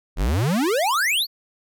square exponential sweep, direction up, 38.54 to 4700 Hz, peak -19 dBFS, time 0.16-1.27 s, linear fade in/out 50 ms, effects none

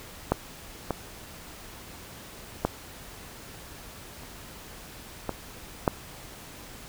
clicks, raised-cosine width 1 ms, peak -7 / -12 / -8 / -30 / -14 / -6 dBFS, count 6, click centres 0.32 / 0.907 / 2.65 / 4.234 / 5.293 / 5.878 s, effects pink hiss -45 dBFS RMS until 6.88 s

